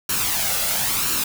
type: noise with flanger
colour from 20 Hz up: white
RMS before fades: -22 dBFS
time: 0.09-1.24 s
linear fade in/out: 5 ms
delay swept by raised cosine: 0.71 to 1.49 ms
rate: 0.99 Hz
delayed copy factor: +0.55
effects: none